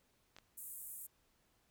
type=clicks; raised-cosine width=0.2 ms; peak=-37 dBFS; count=2; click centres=0.365 / 0.386 s
type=band-pass noise; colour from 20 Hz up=white; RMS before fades=-49 dBFS; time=0.57-1.07 s; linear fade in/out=10 ms; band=8000 to 16000 Hz; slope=48 dB/octave
effects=pink hiss -75 dBFS RMS until 1.7 s